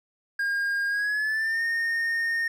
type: tone with pitch glide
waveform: triangle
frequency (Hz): 1618 to 1837.2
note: G#6 to A#6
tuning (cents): -46 to -26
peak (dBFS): -22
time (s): 0.39-2.48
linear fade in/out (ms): 5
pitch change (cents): +220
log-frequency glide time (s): 0.88-1.63
effects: none